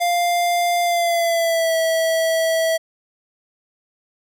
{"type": "tone with pitch glide", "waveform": "square", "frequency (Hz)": [698.5, 651.7], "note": ["F5", "E5"], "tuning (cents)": [0, -20], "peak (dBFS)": -17, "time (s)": [0, 2.78], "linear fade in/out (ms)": 20, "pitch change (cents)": -120, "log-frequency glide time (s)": [0.82, 1.76], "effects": []}